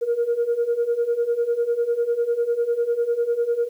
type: beating tone pair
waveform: sine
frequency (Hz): 466.2 / 476.2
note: A#4 / A#4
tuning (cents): 0 / +37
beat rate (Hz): 10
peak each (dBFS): -23 / -20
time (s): 0.01-3.69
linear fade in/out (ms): 20
effects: tanh soft clip ceiling -14 dBFS + 9-bit